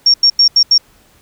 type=tone bursts at uneven times; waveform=sine; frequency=5530 Hz; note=F8; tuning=18 cents flat; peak=-5 dBFS; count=5; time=0.06-0.14 / 0.23-0.3 / 0.39-0.48 / 0.56-0.63 / 0.71-0.78 s; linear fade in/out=5 ms; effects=pink hiss -50 dBFS RMS until 1.21 s